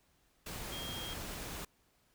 sine tone in noise, 3235 Hz, G#7, 46 cents flat, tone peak -43 dBFS, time 0.72-1.14 s, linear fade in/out 5 ms, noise pink, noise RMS -43 dBFS, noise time 0.46-1.65 s, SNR -3 dB, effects pink hiss -72 dBFS RMS until 2.14 s

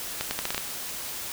accelerating click train, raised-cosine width 0.2 ms, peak -10 dBFS, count 7, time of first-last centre 0.21-0.579 s, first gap 100 ms, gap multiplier 0.8, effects white hiss -35 dBFS RMS until 1.32 s

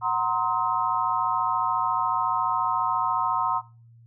sine chord, C half-diminished seventh, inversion second, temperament equal with one note detuned, 740 / 932.3 / 1046.5 / 1272.9 Hz, Gb5 / Bb5 / C6 / Eb6, 0 / 0 / 0 / +39 cents, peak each -31 / -26 / -26 / -28 dBFS, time 0.01-3.62 s, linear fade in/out 50 ms, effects noise-tail reverb RT60 0.4 s tail -22 dB re dry + added 116 Hz sine -49 dBFS peak until 4.06 s

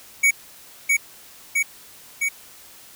square tone with echo, 2244 Hz, C#7, 21 cents sharp, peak -14 dBFS, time 0.23-0.31 s, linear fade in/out 10 ms, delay 660 ms, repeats 3, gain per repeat -2 dB, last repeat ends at 2.29 s, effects white hiss -46 dBFS RMS until 2.95 s

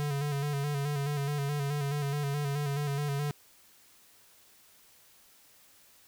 square tone with vibrato, 143.3 Hz, D3, 42 cents flat, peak -30 dBFS, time 0-3.31 s, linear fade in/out 0 ms, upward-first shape square, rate 4.7 Hz, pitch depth 40 cents each way, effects white hiss -60 dBFS RMS until 6.07 s

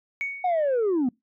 sine tone with exponential decay, 2229 Hz, C#7, 9 cents sharp, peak -23 dBFS, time 0.21-0.77 s, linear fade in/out 0 ms, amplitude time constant 120 ms
sine linear sweep, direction down, 746 to 233.1 Hz, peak -18 dBFS, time 0.44-1.09 s, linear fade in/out 5 ms
effects noise-tail reverb RT60 0.2 s tail -26 dB re dry + tanh soft clip ceiling -19 dBFS

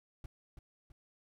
brown noise with echo, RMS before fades -44 dBFS, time 0.24-0.26 s, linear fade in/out 2 ms, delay 330 ms, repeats 2, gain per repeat -6 dB, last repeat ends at 0.92 s, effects none

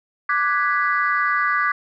sine chord, G# half-diminished seventh, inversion second, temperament equal, 1174.7 / 1480 / 1661.2 / 1975.5 Hz, D6 / F#6 / G#6 / B6, 0 / 0 / 0 / 0 cents, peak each -20 / -24 / -23 / -24 dBFS, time 0.29-1.72 s, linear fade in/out 5 ms, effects tanh soft clip ceiling -7 dBFS

